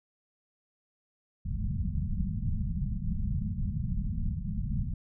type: low-pass noise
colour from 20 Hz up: pink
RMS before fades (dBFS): -31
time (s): 1.45-4.94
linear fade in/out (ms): 5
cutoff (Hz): 220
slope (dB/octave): 96
effects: none